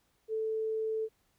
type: tone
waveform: sine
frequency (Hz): 440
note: A4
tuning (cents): 0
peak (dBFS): -30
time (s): 0.28-1.09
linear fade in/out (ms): 50
effects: pink hiss -73 dBFS RMS until 1.38 s